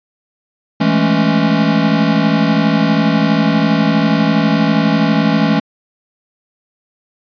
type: chord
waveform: square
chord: A major seventh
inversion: second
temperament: equal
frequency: 164.81 / 207.7 / 220 / 277.2 Hz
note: E3 / G#3 / A3 / C#4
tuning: 0 / 0 / 0 / 0 cents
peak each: -17 dBFS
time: 0.8-5.6 s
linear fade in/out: 10 ms
effects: resampled to 11025 Hz